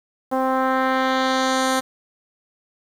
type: tone with low-pass filter sweep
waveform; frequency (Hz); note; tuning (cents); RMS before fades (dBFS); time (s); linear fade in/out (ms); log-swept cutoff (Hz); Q
10% pulse; 261.6; C4; 0; -20; 0.31-1.81; 20; 780 to 11000; 1.1
effects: 7-bit